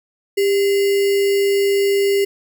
sine tone with sample-and-hold, 398 Hz, G4, 26 cents sharp, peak -13 dBFS, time 0.37-2.25 s, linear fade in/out 10 ms, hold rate 2450 Hz, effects none

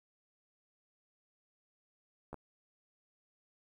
clicks, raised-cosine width 1 ms, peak -30 dBFS, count 2, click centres 2.33 / 2.343 s, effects 11-bit

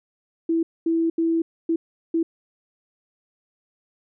sine tone bursts at uneven times, 329.6 Hz, E4, in tune, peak -18 dBFS, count 5, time 0.49-0.63 / 0.86-1.1 / 1.18-1.42 / 1.69-1.76 / 2.14-2.23 s, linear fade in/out 5 ms, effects none

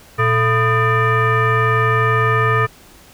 sine tone with frequency modulation, 675 Hz, E5, 41 cents sharp, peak -12 dBFS, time 0.18-2.67 s, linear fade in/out 20 ms, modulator 558 Hz, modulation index 2.2, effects pink hiss -45 dBFS RMS until 3.13 s

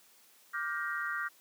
sine chord, G minor seventh, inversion second, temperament just, 1176 / 1411.2 / 1568 / 1881.6 Hz, D6 / F6 / G6 / Bb6, +2 / +18 / 0 / +16 cents, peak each -39 / -37 / -38 / -39 dBFS, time 0.53-1.29 s, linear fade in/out 20 ms, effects white hiss -62 dBFS RMS until 1.4 s + high-pass 200 Hz 12 dB/octave

